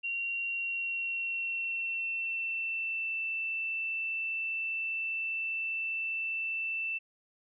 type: tone with pitch glide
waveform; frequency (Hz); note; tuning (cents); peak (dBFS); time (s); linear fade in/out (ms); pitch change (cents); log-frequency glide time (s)
sine; 2754 to 2665; F7 to E7; -25 to +18; -31; 0.03-6.99; 20; -57; 0.48-3.17
effects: none